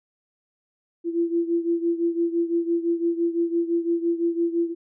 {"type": "beating tone pair", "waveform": "sine", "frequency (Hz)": [337, 342.9], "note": ["E4", "F4"], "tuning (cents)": [38, -32], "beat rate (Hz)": 5.9, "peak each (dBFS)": [-22, -26], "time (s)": [1.04, 4.75], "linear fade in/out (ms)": 50, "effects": []}